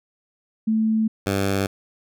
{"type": "tone pair in turn", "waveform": ["sine", "10% pulse"], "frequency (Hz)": [220, 98], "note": ["A3", "G2"], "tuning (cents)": [0, 0], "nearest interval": "octave + major second", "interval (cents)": 1400, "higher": "first", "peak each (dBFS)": [-17, -12], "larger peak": "second", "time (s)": [[0.67, 1.08], [1.26, 1.67]], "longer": "neither", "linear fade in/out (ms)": 10, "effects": []}